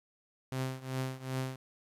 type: tone with tremolo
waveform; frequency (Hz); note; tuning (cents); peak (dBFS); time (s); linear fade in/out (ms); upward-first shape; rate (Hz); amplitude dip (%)
sawtooth; 130.81; C3; 0; -27; 0.52-1.56; 0; triangle; 2.6; 90
effects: resampled to 32000 Hz + 10-bit